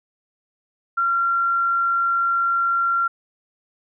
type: tone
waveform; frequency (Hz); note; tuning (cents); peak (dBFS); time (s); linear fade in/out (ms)
sine; 1374; F6; -29; -17; 0.97-3.08; 10
effects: none